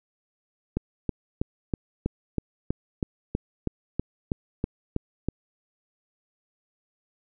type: click train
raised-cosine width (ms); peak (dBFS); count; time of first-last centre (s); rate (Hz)
3; -12; 15; 0.77-5.286; 3.1
effects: none